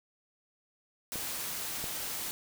white noise, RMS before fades -37 dBFS, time 1.12-2.31 s, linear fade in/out 0 ms
clicks, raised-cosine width 2 ms, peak -27 dBFS, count 2, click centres 1.157 / 1.841 s
effects none

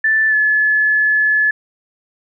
sine tone with pitch glide, 1760 to 1717.8 Hz, A6 to A6, 0 to -42 cents, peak -11 dBFS, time 0.04-1.51 s, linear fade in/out 5 ms, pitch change -42 cents, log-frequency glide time 0.29-0.35 s, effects none

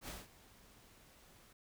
pink noise with ADSR envelope, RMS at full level -45 dBFS, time 0.01-1.53 s, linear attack 68 ms, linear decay 190 ms, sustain -18 dB, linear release 6 ms, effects none

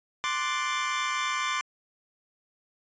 25% pulse chord, D dominant seventh, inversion third, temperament equal, 1046.5 / 1174.7 / 1480 / 1760 Hz, C6 / D6 / F#6 / A6, 0 / 0 / 0 / 0 cents, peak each -27 / -27 / -33 / -32 dBFS, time 0.24-1.61 s, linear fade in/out 0 ms, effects resampled to 16000 Hz

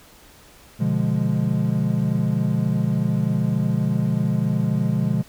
triangle chord, B diminished seventh, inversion none, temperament equal, 123.47 / 146.83 / 174.61 / 207.7 Hz, B2 / D3 / F3 / Ab3, 0 / 0 / 0 / 0 cents, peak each -22 dBFS, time 0.79-5.23 s, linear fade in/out 20 ms, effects pink hiss -49 dBFS RMS until 5.28 s

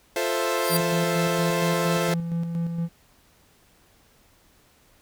sawtooth chord, F major seventh, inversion none, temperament equal, 349.2 / 440 / 523.3 / 659.3 Hz, F4 / A4 / C5 / E5, 0 / 0 / 0 / 0 cents, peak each -26 / -25 / -23 / -26 dBFS, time 0.16-2.14 s, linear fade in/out 2 ms
5% pulse tone with exponential growth, 4729 Hz, D8, 11 cents sharp, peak -14 dBFS, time 0.45-0.77 s, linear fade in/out 5 ms, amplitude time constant 68 ms
triangle tone with tremolo, 168.4 Hz, E3, 37 cents sharp, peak -21 dBFS, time 0.69-2.89 s, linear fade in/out 50 ms, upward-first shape square, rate 4.3 Hz, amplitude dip 40%
effects pink hiss -59 dBFS RMS until 5.01 s

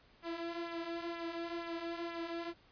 sawtooth tone with flanger, 337.5 Hz, E4, 41 cents sharp, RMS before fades -41 dBFS, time 0.22-2.54 s, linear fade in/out 50 ms, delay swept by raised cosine 0.2 to 4 ms, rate 2.1 Hz, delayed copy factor -0.6, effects pink hiss -65 dBFS RMS until 2.71 s + resampled to 11025 Hz

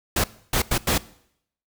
pink noise bursts at uneven times, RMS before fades -21 dBFS, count 4, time 0.16-0.24 / 0.53-0.62 / 0.71-0.78 / 0.87-0.98 s, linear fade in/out 5 ms, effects noise-tail reverb RT60 0.7 s tail -20 dB re dry

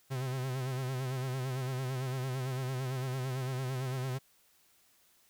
45% pulse tone with vibrato, 130 Hz, C3, 11 cents flat, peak -33 dBFS, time 0.1-4.19 s, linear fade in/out 20 ms, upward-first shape sine, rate 8.9 Hz, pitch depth 61 cents each way, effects white hiss -67 dBFS RMS until 5.29 s

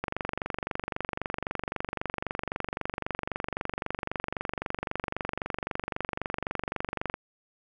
click train, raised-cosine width 0.5 ms, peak -15 dBFS, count 170, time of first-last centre 0.04-7.141 s, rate 23.8 Hz, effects none

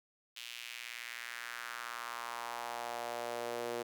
sawtooth tone with high-pass filter sweep, 119 Hz, A#2, 36 cents sharp, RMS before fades -42 dBFS, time 0.36-3.83 s, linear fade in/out 10 ms, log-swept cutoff 3000 to 430 Hz, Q 2.4, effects none

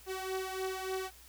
sawtooth beating tone pair, 376.8 / 380.2 Hz, F#4 / F#4, +32 / +47 cents, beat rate 3.4 Hz, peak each -33 / -36 dBFS, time 0.06-1.11 s, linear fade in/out 50 ms, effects added 60 Hz sine -59 dBFS peak until 1.28 s + white hiss -57 dBFS RMS until 1.28 s

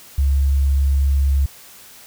sine tone, 69 Hz, C#2, 7 cents flat, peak -13 dBFS, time 0.18-1.46 s, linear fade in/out 5 ms, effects white hiss -43 dBFS RMS until 2.06 s

